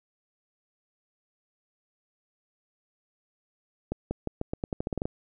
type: accelerating click train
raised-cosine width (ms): 2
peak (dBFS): -16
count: 13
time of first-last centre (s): 3.92-5.055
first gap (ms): 190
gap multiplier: 0.86
effects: none